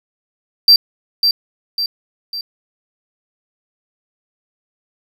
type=tone with echo; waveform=triangle; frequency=4699 Hz; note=D8; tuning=in tune; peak=-3 dBFS; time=0.68-0.76 s; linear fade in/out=2 ms; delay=550 ms; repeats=3; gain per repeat=-6 dB; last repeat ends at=2.41 s; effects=none